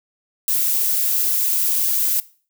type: noise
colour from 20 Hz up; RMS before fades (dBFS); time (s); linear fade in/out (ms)
violet; -19; 0.48-2.2; 0
effects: noise-tail reverb RT60 0.4 s tail -19 dB re dry